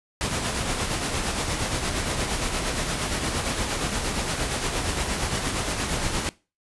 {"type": "noise with tremolo", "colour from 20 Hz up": "pink", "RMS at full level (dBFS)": -25, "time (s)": [0.21, 6.29], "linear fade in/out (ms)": 0, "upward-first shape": "sine", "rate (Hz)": 8.6, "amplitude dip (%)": 40, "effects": ["noise-tail reverb RT60 0.3 s tail -21 dB re dry", "resampled to 24000 Hz"]}